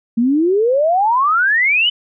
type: exponential sweep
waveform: sine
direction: up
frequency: 223.8 to 3055 Hz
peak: -11 dBFS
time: 0.17-1.9 s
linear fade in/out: 10 ms
effects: none